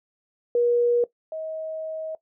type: tone pair in turn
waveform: sine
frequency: 479.3 / 634.5 Hz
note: A#4 / D#5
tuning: +48 / +34 cents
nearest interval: perfect fourth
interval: 486 cents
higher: second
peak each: -17 / -29 dBFS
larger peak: first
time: 0.55-1.04 / 1.32-2.15 s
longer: second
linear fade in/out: 2 ms
effects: noise-tail reverb RT60 0.1 s tail -17 dB re dry